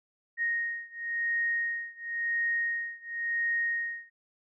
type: beating tone pair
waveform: sine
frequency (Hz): 1864.7 / 1865.65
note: A#6 / A#6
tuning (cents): 0 / +1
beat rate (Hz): 0.95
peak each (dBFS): -31 / -32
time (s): 0.37-4.1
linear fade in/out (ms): 50
effects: none